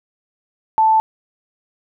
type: tone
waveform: sine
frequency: 880 Hz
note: A5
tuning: in tune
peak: -10 dBFS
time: 0.78-1 s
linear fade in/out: 0 ms
effects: none